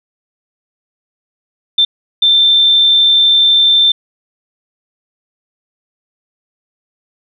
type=tone bursts at uneven times; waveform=sine; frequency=3564 Hz; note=A7; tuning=22 cents sharp; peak=-6 dBFS; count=2; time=1.78-1.85 / 2.22-3.92 s; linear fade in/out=5 ms; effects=none